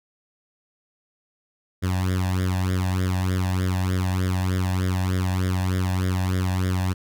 sawtooth tone with flanger, 92.5 Hz, F#2, in tune, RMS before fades -23 dBFS, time 1.82-6.94 s, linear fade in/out 20 ms, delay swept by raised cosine 0.57 to 1.17 ms, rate 3.3 Hz, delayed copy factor +0.9, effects none

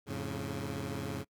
15% pulse chord, F augmented, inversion none, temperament equal with one note detuned, 87.31 / 107.43 / 138.59 Hz, F2 / A2 / C#3, 0 / -41 / 0 cents, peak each -35 / -34 / -33 dBFS, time 0.06-1.25 s, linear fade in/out 50 ms, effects noise-tail reverb RT60 0.1 s tail -25 dB re dry

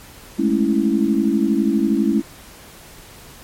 sine chord, A major seventh, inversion third, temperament equal, 207.7 / 220 / 277.2 / 329.6 Hz, G#3 / A3 / C#4 / E4, 0 / 0 / 0 / 0 cents, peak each -20 dBFS, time 0.38-2.22 s, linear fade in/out 20 ms, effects pink hiss -42 dBFS RMS until 3.43 s + MP3 64 kbps

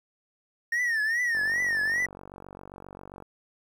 triangle tone with vibrato, 1837 Hz, A#6, 26 cents flat, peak -22 dBFS, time 0.72-2.06 s, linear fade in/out 5 ms, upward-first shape triangle, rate 2.5 Hz, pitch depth 150 cents each way
click train, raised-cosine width 1 ms, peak -29 dBFS, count 90, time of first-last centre 1.35-3.224 s, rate 47.5 Hz
effects 10-bit

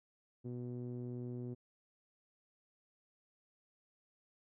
sawtooth tone with low-pass filter, 122.6 Hz, B2, 12 cents flat, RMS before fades -43 dBFS, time 0.44-1.55 s, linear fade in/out 20 ms, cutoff 340 Hz, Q 2.2, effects none

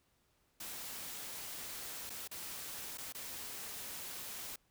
white noise with dropouts, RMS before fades -45 dBFS, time 0.6-4.56 s, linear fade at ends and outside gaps 5 ms, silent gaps 2.096-2.101 / 2.277-2.312 / 2.974-2.982 / 3.125-3.147 s, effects pink hiss -75 dBFS RMS until 4.7 s

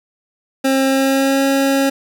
25% pulse tone with pitch glide, 267.7 to 273.2 Hz, C4 to C#4, +40 to -25 cents, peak -9 dBFS, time 0.64-1.9 s, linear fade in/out 10 ms, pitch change +35 cents, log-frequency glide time 0.86-1.46 s, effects none

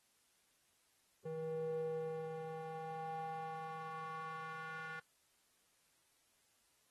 square tone with band-pass filter sweep, 160 Hz, D#3, 49 cents sharp, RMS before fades -44 dBFS, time 1.25-5 s, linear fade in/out 10 ms, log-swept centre 400 to 1500 Hz, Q 4.4, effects white hiss -75 dBFS RMS until 6.9 s + AAC 32 kbps

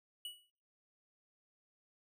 square tone with exponential decay, 2935 Hz, F#7, 15 cents flat, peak -40 dBFS, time 0.25-0.5 s, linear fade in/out 2 ms, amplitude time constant 53 ms, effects noise-tail reverb RT60 0.5 s tail -22 dB re dry

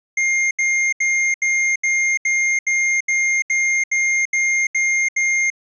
square tone bursts, 2120 Hz, C7, 22 cents sharp, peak -16 dBFS, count 13, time 0.17-5.502 s, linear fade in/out 5 ms, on 340 ms, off 76 ms, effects resampled to 16000 Hz

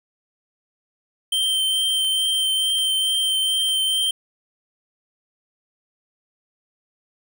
square tone with vibrato, 3126 Hz, G7, 6 cents flat, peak -19 dBFS, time 1.32-4.11 s, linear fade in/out 5 ms, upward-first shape triangle, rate 2.3 Hz, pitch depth 13 cents each way
clicks, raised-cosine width 0.2 ms, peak -26 dBFS, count 3, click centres 2.047 / 2.785 / 3.688 s
effects none

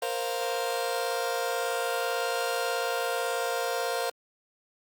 sawtooth chord, Bb suspended second, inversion none, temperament just, 466.2 / 524.4 / 699.2 Hz, Bb4 / C5 / F5, 0 / +4 / +2 cents, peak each -28 dBFS, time 0.02-4.1 s, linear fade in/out 5 ms, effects Opus 24 kbps

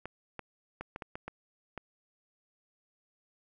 clicks, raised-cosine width 0.5 ms, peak -24 dBFS, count 8, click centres 0.056 / 0.393 / 0.81 / 0.961 / 1.022 / 1.155 / 1.28 / 1.777 s, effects none

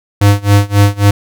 square tone with tremolo, 101.4 Hz, G#2, 41 cents flat, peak -4 dBFS, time 0.21-1.11 s, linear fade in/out 5 ms, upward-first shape sine, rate 3.7 Hz, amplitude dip 95%, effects none

